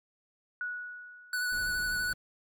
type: tone with exponential decay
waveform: sine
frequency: 1466 Hz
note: F#6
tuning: 16 cents flat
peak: -31 dBFS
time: 0.61-1.9 s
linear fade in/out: 1 ms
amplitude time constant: 280 ms
type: tone with vibrato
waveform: square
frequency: 1480 Hz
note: F#6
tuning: in tune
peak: -30 dBFS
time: 1.33-2.13 s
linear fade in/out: 2 ms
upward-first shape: sine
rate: 12 Hz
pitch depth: 19 cents each way
type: noise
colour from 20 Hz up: brown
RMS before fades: -45 dBFS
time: 1.52-2.14 s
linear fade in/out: 5 ms
effects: none